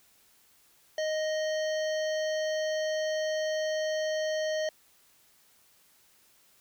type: harmonic tone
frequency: 622.3 Hz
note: D#5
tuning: in tune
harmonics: 1 / 3 / 5 / 7 / 9 / 10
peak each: -28 / -38 / -42 / -45 / -47 / -48 dBFS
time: 0.98-4.69 s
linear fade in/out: 2 ms
effects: white hiss -63 dBFS RMS until 6.6 s